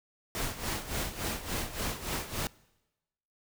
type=noise with tremolo; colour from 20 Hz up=pink; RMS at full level=-32 dBFS; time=0.35-2.47 s; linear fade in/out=0 ms; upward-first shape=sine; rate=3.5 Hz; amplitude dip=75%; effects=noise-tail reverb RT60 1.0 s tail -23 dB re dry